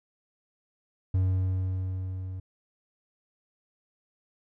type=tone with level ramp; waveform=triangle; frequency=93.3 Hz; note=F#2; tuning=15 cents sharp; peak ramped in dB=-19 to -32 dBFS; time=1.14-2.4 s; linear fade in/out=5 ms; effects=none